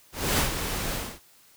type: noise with ADSR envelope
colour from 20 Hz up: pink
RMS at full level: -22 dBFS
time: 0.12-1.2 s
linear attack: 260 ms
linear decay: 110 ms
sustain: -8 dB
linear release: 260 ms
effects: white hiss -57 dBFS RMS until 1.56 s